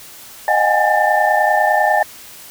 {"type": "tone cluster", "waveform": "sine", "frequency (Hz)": [618, 723, 806, 836, 1785], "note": ["D#5", "F#5", "G5", "G#5", "A6"], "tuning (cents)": [-12, -40, 48, 11, 24], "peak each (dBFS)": -18, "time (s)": [0.48, 2.03], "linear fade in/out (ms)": 2, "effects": ["white hiss -38 dBFS RMS until 2.5 s"]}